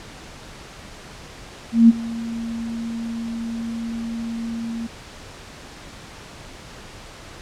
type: tone with ADSR envelope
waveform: sine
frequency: 230 Hz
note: A#3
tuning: 23 cents flat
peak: -5 dBFS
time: 1.72-4.87 s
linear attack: 170 ms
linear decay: 26 ms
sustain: -20 dB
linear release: 7 ms
effects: pink hiss -40 dBFS RMS until 7.41 s + low-pass 7000 Hz 12 dB/octave